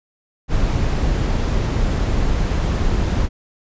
brown noise, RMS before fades -18 dBFS, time 0.48-3.29 s, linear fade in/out 50 ms, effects resampled to 16000 Hz

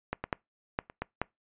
clicks, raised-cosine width 0.5 ms, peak -16 / -18 / -13 / -13 / -29 / -17 / -13 dBFS, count 7, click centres 0.13 / 0.24 / 0.328 / 0.789 / 0.899 / 1.02 / 1.216 s, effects noise-tail reverb RT60 0.2 s tail -25 dB re dry + resampled to 8000 Hz

